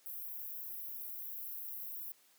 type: high-pass noise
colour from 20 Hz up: white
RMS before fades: -44 dBFS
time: 0.06-2.12 s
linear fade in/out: 0 ms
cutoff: 12000 Hz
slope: 48 dB/octave
effects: white hiss -67 dBFS RMS until 2.38 s + high-pass 200 Hz 12 dB/octave